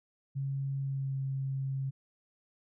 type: tone with pitch glide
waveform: sine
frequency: 137 to 134.96 Hz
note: C#3 to C#3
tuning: -20 to -46 cents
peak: -31 dBFS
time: 0.35-1.91 s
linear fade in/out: 20 ms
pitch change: -26 cents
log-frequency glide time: 0.8-1.18 s
effects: none